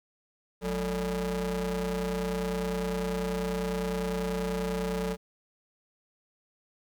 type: ring-modulated tone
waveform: 35% pulse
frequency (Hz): 130.81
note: C3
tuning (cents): 0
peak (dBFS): -24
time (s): 0.61-5.17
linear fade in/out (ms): 50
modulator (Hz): 312
effects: 11-bit